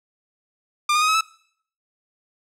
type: tone with pitch steps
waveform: sawtooth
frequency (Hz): 1198 / 1224.6 / 1251.8 / 1279.5 / 1307.9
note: D6 / D#6 / D#6 / D#6 / E6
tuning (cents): +34 / -28 / +10 / +48 / -14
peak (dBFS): -13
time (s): 0.89-1.21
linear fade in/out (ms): 5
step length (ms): 64
effects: noise-tail reverb RT60 0.6 s tail -22 dB re dry + low-pass 9000 Hz 12 dB/octave